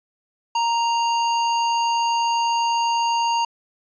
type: tone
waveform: square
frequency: 932 Hz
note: A#5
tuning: 1 cent flat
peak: -19 dBFS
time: 0.55-3.45 s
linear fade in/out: 5 ms
effects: resampled to 16000 Hz